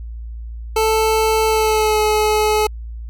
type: tone with pitch glide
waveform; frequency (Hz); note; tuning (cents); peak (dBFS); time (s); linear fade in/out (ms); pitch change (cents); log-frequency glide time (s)
25% pulse; 440 to 427.2; A4 to G#4; 0 to +49; -10; 0.76-2.67; 5; -51; 1.47-2
effects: added 57 Hz sine -27 dBFS peak until 3.09 s